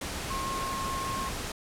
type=tone in noise; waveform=sine; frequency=1075 Hz; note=C6; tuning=47 cents sharp; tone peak=-32 dBFS; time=0.3-1.29 s; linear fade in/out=5 ms; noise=pink; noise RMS=-35 dBFS; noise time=0.01-1.52 s; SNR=0 dB; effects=low-pass 11000 Hz 12 dB/octave